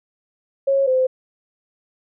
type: tone pair in turn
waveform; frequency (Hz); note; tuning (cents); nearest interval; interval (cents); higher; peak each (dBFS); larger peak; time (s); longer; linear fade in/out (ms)
sine; 547 / 516.3; C#5 / C5; -23 / -23; minor second; 100; first; -14; neither; 0.67-0.87 / 0.87-1.07; neither; 10
effects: none